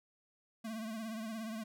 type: tone with vibrato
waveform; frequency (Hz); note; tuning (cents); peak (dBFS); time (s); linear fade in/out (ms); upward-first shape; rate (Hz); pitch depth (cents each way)
square; 221.5; A3; +12; -40; 0.64-1.64; 10; triangle; 17; 75
effects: none